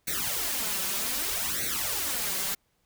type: noise with flanger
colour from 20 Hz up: white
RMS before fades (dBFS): -30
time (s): 0.07-2.55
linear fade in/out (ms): 10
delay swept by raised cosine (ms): 0.48 to 5.28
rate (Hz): 0.64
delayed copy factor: +0.95
effects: pink hiss -72 dBFS RMS until 2.85 s